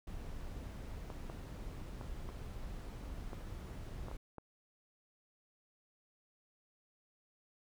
brown noise, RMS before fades -45 dBFS, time 0.07-4.17 s, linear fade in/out 5 ms
clicks, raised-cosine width 1 ms, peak -32 dBFS, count 8, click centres 1.102 / 1.299 / 2.012 / 2.29 / 3.332 / 4.084 / 4.114 / 4.383 s
effects none

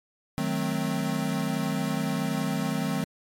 square chord, D# diminished seventh, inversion none, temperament equal with one note detuned, 155.56 / 185 / 217 / 261.6 Hz, D#3 / F#3 / A3 / C4, 0 / 0 / -24 / 0 cents, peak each -32 dBFS, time 0.38-3.04 s, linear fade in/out 0 ms, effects MP3 64 kbps

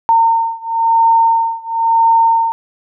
sine beating tone pair, 912 / 912.98 Hz, A#5 / A#5, -38 / -36 cents, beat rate 0.98 Hz, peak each -12 / -13 dBFS, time 0.09-2.52 s, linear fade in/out 0 ms, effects none

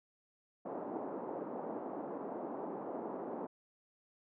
pink band-pass noise, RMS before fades -42 dBFS, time 0.65-3.47 s, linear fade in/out 10 ms, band 240 to 900 Hz, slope 24 dB/octave, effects none

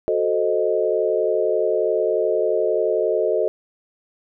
sine chord, F# diminished seventh, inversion none, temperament equal with one note detuned, 368.7 / 440 / 523.3 / 622.3 Hz, F#4 / A4 / C5 / Eb5, -6 / 0 / 0 / 0 cents, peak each -24 / -21 / -25 / -22 dBFS, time 0.08-3.48 s, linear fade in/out 0 ms, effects none

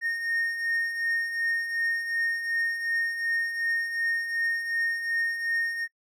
triangle beating tone pair, 1842 / 1844.7 Hz, A#6 / A#6, -21 / -19 cents, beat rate 2.7 Hz, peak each -33 / -25 dBFS, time 0.01-5.88 s, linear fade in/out 50 ms, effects noise-tail reverb RT60 0.1 s tail -20 dB re dry

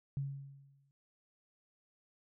sine tone with exponential decay, 138.59 Hz, C#3, in tune, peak -32 dBFS, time 0.17-0.91 s, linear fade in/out 0 ms, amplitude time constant 160 ms, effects none

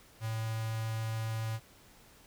square tone with notch filter, 111.6 Hz, A2, 25 cents sharp, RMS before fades -35 dBFS, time 0.2-1.6 s, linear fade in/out 50 ms, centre 360 Hz, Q 1.1, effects pink hiss -59 dBFS RMS until 2.26 s

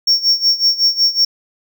triangle tone with tremolo, 5490 Hz, F8, 31 cents flat, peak -7 dBFS, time 0.07-1.25 s, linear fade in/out 5 ms, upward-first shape sine, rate 5.4 Hz, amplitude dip 85%, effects none

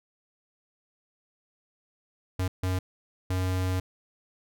square tone bursts at uneven times, 92.5 Hz, F#2, in tune, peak -26 dBFS, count 3, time 2.39-2.48 / 2.63-2.79 / 3.3-3.8 s, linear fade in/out 5 ms, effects none

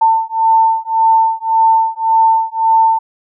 sine beating tone pair, 895 / 896.8 Hz, A5 / A5, +29 / +33 cents, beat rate 1.8 Hz, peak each -12 dBFS, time 0.01-2.99 s, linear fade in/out 10 ms, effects none

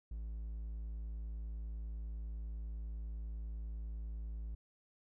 triangle tone, 55 Hz, A1, in tune, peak -38 dBFS, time 0.11-4.55 s, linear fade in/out 5 ms, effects none

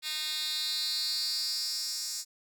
10% pulse tone with high-pass filter sweep, 307.5 Hz, D#4, 20 cents flat, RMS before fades -33 dBFS, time 0.02-2.25 s, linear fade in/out 50 ms, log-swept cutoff 3200 to 6100 Hz, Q 5, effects none

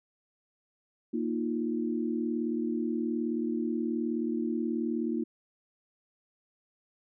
sine chord, Bb suspended fourth, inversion none, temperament just, 233.1 / 310.8 / 349.6 Hz, Bb3 / Eb4 / F4, 0 / -2 / +2 cents, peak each -31 / -33 / -34 dBFS, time 1.13-5.24 s, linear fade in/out 10 ms, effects none

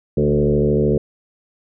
sine tone with frequency modulation, 292.4 Hz, D4, 7 cents flat, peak -13 dBFS, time 0.17-0.98 s, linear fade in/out 5 ms, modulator 73.3 Hz, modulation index 2.8, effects none

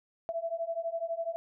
sine beating tone pair, 659.3 / 671.3 Hz, E5 / E5, 0 / +31 cents, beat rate 12 Hz, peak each -35 / -34 dBFS, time 0.29-1.36 s, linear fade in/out 0 ms, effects none

